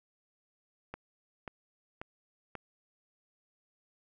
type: click train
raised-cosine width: 0.5 ms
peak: -25 dBFS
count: 4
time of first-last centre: 0.94-2.553 s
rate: 1.86 Hz
effects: none